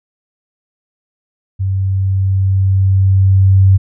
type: tone with level ramp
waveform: sine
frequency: 96 Hz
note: G2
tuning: 36 cents flat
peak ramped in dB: -13 to -4 dBFS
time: 1.59-3.78 s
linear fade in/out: 20 ms
effects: none